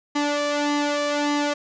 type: tone with flanger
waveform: sawtooth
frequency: 291.8 Hz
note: D4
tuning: 11 cents flat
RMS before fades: -23 dBFS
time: 0.15-1.54 s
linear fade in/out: 10 ms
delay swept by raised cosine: 1 to 1.74 ms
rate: 1.7 Hz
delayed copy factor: +0.65
effects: resampled to 16000 Hz + 8-bit